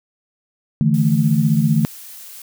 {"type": "chord", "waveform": "sine", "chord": "D suspended second", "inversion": "none", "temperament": "equal with one note detuned", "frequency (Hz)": [146.83, 162.26, 220], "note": ["D3", "E3", "A3"], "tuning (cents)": [0, -27, 0], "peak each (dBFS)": -17, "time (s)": [0.81, 1.85], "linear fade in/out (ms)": 0}
{"type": "noise", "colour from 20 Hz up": "blue", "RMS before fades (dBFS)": -37, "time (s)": [0.94, 2.42], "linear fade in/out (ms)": 2}
{"effects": []}